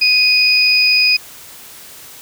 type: tone pair together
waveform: sine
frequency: 2489 / 4978 Hz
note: D#7 / D#8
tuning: 0 / 0 cents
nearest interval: octave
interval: 1200 cents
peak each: -12 dBFS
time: 0.01-1.17 s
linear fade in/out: 10 ms
effects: white hiss -37 dBFS RMS until 2.21 s